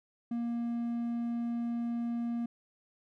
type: tone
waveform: triangle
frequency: 235.4 Hz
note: A#3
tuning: 17 cents sharp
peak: -29 dBFS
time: 0.31-2.46 s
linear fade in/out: 5 ms
effects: none